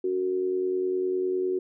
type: tone with amplitude modulation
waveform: sine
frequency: 370 Hz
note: F#4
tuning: in tune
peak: -21 dBFS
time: 0.04-1.59 s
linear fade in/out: 5 ms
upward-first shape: sine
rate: 89.9 Hz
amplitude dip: 60%
effects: none